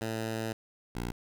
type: tone pair in turn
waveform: 10% pulse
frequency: 111.8 / 59.22 Hz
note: A2 / A#1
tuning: +28 / +28 cents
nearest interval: major seventh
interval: 1100 cents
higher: first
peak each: -24 / -25 dBFS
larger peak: first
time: 0.01-0.53 / 0.95-1.12 s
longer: first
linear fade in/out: 5 ms
effects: none